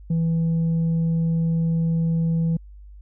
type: tone with tanh clipping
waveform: sine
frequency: 164.81 Hz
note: E3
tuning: in tune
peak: -19 dBFS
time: 0.1-2.57 s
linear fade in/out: 5 ms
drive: 2 dB
effects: added 50 Hz sine -40 dBFS peak until 3.01 s